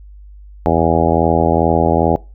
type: harmonic tone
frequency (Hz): 82.41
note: E2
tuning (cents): 0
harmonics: 1 / 2 / 3 / 4 / 5 / 6 / 7 / 8 / 9 / 10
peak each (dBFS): -20 / -20 / -20 / -20 / -20 / -20 / -20 / -20 / -20 / -20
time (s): 0.66-2.16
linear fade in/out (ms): 0
effects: noise-tail reverb RT60 0.3 s tail -23 dB re dry + added 50 Hz sine -35 dBFS peak until 2.34 s